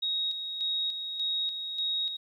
sine tone with tremolo, 3773 Hz, A#7, 20 cents sharp, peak -27 dBFS, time 0.02-2.17 s, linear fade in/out 10 ms, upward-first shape square, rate 1.7 Hz, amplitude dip 50%, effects 11-bit

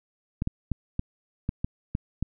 clicks, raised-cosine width 5 ms, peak -14 dBFS, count 8, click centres 0.421 / 0.474 / 0.717 / 0.994 / 1.491 / 1.645 / 1.951 / 2.226 s, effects none

